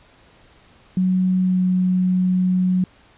sine tone with pitch glide, 185 to 183.51 Hz, F#3 to F#3, 0 to -14 cents, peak -15 dBFS, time 0.97-2.84 s, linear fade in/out 2 ms, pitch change -14 cents, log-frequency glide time 1.41-1.6 s, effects pink hiss -52 dBFS RMS until 3.17 s + resampled to 8000 Hz

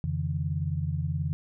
sine tone cluster, 87.5 / 139.2 / 158 Hz, F2 / C#3 / D#3, +4 / +8 / +27 cents, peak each -31 dBFS, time 0.04-1.33 s, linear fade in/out 0 ms, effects none

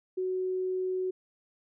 sine tone, 371.3 Hz, F#4, 6 cents sharp, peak -28 dBFS, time 0.17-1.11 s, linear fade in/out 10 ms, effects none

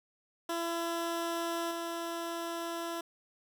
15% pulse tone with level steps, 336.8 Hz, E4, 37 cents sharp, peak -26 / -29 dBFS, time 0.49-3.01 s, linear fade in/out 5 ms, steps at 1.71 s, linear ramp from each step 2 ms, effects none

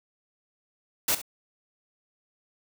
white noise with echo, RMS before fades -24 dBFS, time 1.08-1.15 s, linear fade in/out 5 ms, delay 67 ms, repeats 1, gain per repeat -14 dB, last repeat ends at 1.217 s, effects none

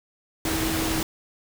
sine tone in noise, 321.5 Hz, E4, 43 cents flat, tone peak -27 dBFS, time 0.45-1.03 s, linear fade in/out 2 ms, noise pink, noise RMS -27 dBFS, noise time 0.45-1.03 s, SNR -3 dB, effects none

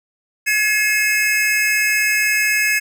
square tone cluster, 1692 / 2147 / 2583 Hz, G#6 / C7 / E7, +32 / +44 / -36 cents, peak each -20 dBFS, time 0.46-2.8 s, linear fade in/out 20 ms, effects none

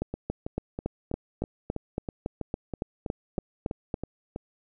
two click trains, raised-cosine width 2 ms, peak -15 / -19 dBFS, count 15 / 14, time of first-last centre 0.02-3.942 / 0.14-4.361 s, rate 3.57 / 3.08 Hz, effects none

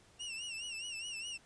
sawtooth tone with vibrato, 2775 Hz, F7, 12 cents flat, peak -37 dBFS, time 0.19-1.38 s, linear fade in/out 20 ms, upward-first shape sine, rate 4.8 Hz, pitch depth 95 cents each way, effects pink hiss -64 dBFS RMS until 1.45 s + resampled to 22050 Hz

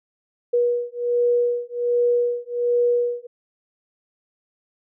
sine beating tone pair, 481.7 / 483 Hz, B4 / B4, -43 / -39 cents, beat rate 1.3 Hz, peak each -21 dBFS, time 0.53-3.27 s, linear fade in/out 10 ms, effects none

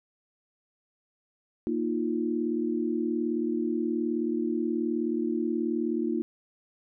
sine chord, Bb suspended fourth, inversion none, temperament just, 233.1 / 310.8 / 349.6 Hz, Bb3 / Eb4 / F4, 0 / -2 / +2 cents, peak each -30 dBFS, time 1.67-6.22 s, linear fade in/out 0 ms, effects none

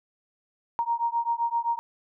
sine beating tone pair, 931 / 938.7 Hz, A#5 / A#5, -2 / +12 cents, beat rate 7.7 Hz, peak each -27 dBFS, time 0.79-1.79 s, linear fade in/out 0 ms, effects none

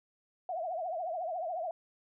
sine tone with vibrato, 688 Hz, F5, 26 cents flat, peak -33 dBFS, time 0.49-1.71 s, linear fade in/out 2 ms, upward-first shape triangle, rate 14 Hz, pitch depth 180 cents each way, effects none

